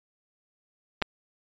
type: clicks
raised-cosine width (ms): 0.3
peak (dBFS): -14 / -9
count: 2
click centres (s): 1.018 / 1.023
effects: resampled to 16000 Hz

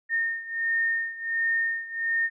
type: beating tone pair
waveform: sine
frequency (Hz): 1829 / 1830.4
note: A#6 / A#6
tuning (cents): -33 / -32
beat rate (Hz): 1.4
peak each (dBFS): -26 / -29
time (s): 0.09-2.3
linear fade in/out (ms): 50
effects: none

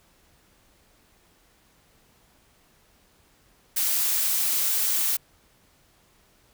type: noise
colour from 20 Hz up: blue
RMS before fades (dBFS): -24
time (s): 3.76-5.17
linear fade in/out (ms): 10
effects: pink hiss -61 dBFS RMS until 6.53 s

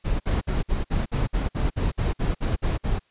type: noise bursts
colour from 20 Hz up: brown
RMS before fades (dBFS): -23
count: 14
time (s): 0.04-2.995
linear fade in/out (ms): 20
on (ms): 160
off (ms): 55
effects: white hiss -64 dBFS RMS until 3.1 s + resampled to 8000 Hz

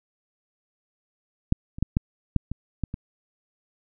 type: clicks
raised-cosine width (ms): 5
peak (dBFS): -6 / -24 / -9 / -8 / -7 / -18 / -13 / -19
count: 8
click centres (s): 1.524 / 1.785 / 1.826 / 1.969 / 2.363 / 2.516 / 2.837 / 2.941
effects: none

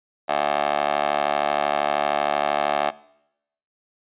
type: tone with high-pass filter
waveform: 15% pulse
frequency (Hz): 72.9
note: D2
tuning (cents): -12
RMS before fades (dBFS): -22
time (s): 0.28-2.91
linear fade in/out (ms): 20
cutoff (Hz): 650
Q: 2.7
effects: noise-tail reverb RT60 0.8 s tail -20 dB re dry + resampled to 8000 Hz

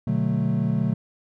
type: chord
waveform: triangle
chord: B minor seventh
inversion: none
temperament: equal with one note detuned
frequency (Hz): 123.47 / 148.88 / 185 / 220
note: B2 / D3 / F#3 / A3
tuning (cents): 0 / +24 / 0 / 0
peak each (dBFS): -24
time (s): 0.07-0.94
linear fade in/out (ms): 5
effects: none

